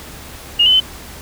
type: tone with pitch steps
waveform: sine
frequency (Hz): 2852 / 3024 / 3052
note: F7 / F#7 / G7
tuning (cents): +36 / +37 / -47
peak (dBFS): -8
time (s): 0.59-0.803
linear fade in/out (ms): 10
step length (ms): 71
effects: added 70 Hz sine -39 dBFS peak until 1.21 s + pink hiss -35 dBFS RMS until 1.21 s